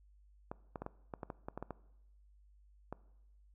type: clicks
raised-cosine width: 1 ms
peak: -27 dBFS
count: 12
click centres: 0.515 / 0.758 / 0.82 / 0.864 / 1.138 / 1.232 / 1.302 / 1.485 / 1.576 / 1.626 / 1.707 / 2.926 s
effects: noise-tail reverb RT60 0.9 s tail -20 dB re dry + added 50 Hz sine -61 dBFS peak until 3.54 s